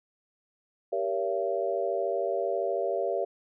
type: chord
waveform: sine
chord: G diminished seventh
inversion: none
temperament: just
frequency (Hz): 392 / 470.4 / 564.5 / 677.4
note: G4 / Bb4 / Db5 / Fb5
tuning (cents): 0 / +16 / +31 / +47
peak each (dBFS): -32 / -33 / -31 / -31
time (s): 0.92-3.25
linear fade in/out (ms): 10
effects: none